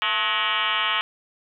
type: tone with frequency modulation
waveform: sine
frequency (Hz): 2089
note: C7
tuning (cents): -3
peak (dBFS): -20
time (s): 0.02-1.01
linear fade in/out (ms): 0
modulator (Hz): 202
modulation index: 5.7
effects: none